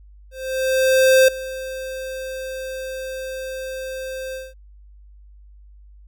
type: tone with ADSR envelope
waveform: square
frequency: 523.3 Hz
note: C5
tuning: in tune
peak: -10 dBFS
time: 0.31-4.54 s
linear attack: 970 ms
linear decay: 6 ms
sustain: -18 dB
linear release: 200 ms
effects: added 50 Hz sine -43 dBFS peak until 6.07 s